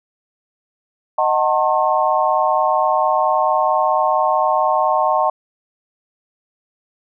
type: chord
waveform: sine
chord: D# diminished seventh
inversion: none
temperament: just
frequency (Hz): 622.3 / 746.7 / 896 / 1075.3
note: D#5 / F#5 / A5 / C6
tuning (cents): 0 / +16 / +31 / +47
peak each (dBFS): -19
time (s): 1.18-5.3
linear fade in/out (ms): 5
effects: none